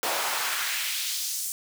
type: noise with high-pass filter sweep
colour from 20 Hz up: pink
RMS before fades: -29 dBFS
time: 0.03-1.52 s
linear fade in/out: 0 ms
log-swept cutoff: 540 to 7900 Hz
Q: 1.3
effects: none